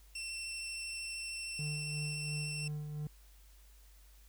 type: tone with vibrato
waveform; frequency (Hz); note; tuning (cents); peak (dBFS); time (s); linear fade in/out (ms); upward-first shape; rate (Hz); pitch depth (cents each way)
20% pulse; 2700; E7; +41; -34; 0.15-2.68; 5; sine; 13; 9
type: tone with tremolo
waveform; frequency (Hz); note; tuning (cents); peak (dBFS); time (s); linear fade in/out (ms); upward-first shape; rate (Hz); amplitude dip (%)
triangle; 150; D3; +37; -34; 1.59-3.07; 2; sine; 2.9; 40
effects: added 50 Hz sine -57 dBFS peak until 4.28 s + white hiss -66 dBFS RMS until 4.28 s